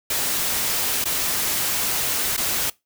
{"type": "noise with dropouts", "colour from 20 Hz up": "white", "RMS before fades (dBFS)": -23, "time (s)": [0.1, 2.7], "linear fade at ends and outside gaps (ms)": 5, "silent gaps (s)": [[1.042, 1.054], [2.367, 2.376]], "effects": ["noise-tail reverb RT60 0.2 s tail -22 dB re dry"]}